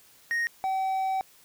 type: tone pair in turn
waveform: triangle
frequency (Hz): 1864.7 / 764.8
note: A#6 / G5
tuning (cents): 0 / -43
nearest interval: octave + minor third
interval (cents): 1543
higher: first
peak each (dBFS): -23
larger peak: neither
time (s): 0.31-0.47 / 0.64-1.21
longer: second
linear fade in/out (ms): 0
effects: white hiss -57 dBFS RMS until 1.44 s